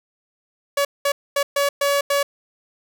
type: tone bursts at uneven times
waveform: sawtooth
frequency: 566 Hz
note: C#5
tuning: 36 cents sharp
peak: -13 dBFS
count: 6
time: 0.77-0.85 / 1.05-1.12 / 1.36-1.43 / 1.56-1.69 / 1.81-2.01 / 2.1-2.23 s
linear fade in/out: 5 ms
effects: none